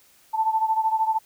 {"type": "beating tone pair", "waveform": "sine", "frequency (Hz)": [880, 893], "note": ["A5", "A5"], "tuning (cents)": [0, 25], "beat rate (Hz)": 13, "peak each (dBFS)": [-21, -25], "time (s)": [0.33, 1.19], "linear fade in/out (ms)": 20, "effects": ["white hiss -57 dBFS RMS until 1.25 s"]}